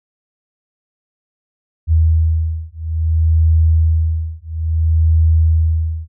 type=beating tone pair; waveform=sine; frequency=80.2 / 80.79 Hz; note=E2 / E2; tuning=-47 / -34 cents; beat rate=0.59 Hz; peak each=-14 dBFS; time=1.87-6.08 s; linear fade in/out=50 ms; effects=none